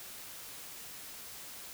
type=silence; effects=white hiss -47 dBFS RMS until 1.73 s